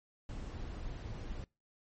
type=noise; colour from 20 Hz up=brown; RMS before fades=-42 dBFS; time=0.29-1.44 s; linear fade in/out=2 ms; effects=noise-tail reverb RT60 0.3 s tail -26 dB re dry + MP3 32 kbps